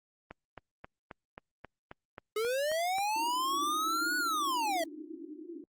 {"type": "click train", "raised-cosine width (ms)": 0.5, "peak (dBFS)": -28, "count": 11, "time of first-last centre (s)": [0.31, 2.984], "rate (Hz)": 3.74}
{"type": "linear two-way sweep", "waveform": "square", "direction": "up then down", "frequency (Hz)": [415.3, 1480, 632], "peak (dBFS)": -30, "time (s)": [2.36, 4.84], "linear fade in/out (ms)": 5, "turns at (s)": 4.17}
{"type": "band-pass noise", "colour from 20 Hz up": "pink", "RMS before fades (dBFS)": -44, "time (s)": [3.16, 5.64], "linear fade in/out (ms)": 2, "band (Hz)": [290, 350], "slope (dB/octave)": 96}
{"effects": ["Opus 24 kbps"]}